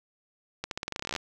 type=accelerating click train; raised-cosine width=0.2 ms; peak=-15 dBFS; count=17; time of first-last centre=0.64-1.162 s; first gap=72 ms; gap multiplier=0.88; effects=none